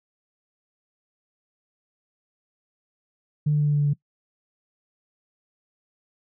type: tone with pitch steps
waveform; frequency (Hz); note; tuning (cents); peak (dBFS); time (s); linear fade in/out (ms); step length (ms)
sine; 149.6 / 148.74 / 147.88 / 147.03 / 146.18 / 145.34 / 144.5; D3 / D3 / D3 / D3 / D3 / D3 / D3; +32 / +22 / +12 / +2 / -8 / -18 / -28; -17; 3.46-3.936; 10; 68
effects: noise-tail reverb RT60 0.1 s tail -21 dB re dry + tanh soft clip ceiling -13 dBFS